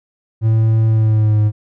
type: tone with pitch glide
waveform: triangle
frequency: 111.3 to 106.21 Hz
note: A2 to G#2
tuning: +20 to +39 cents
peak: -8 dBFS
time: 0.41-1.52 s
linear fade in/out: 50 ms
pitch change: -81 cents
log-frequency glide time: 0.86-1.4 s
effects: none